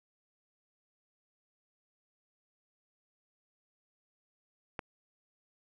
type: click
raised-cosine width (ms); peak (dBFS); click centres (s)
0.5; -21; 4.792
effects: none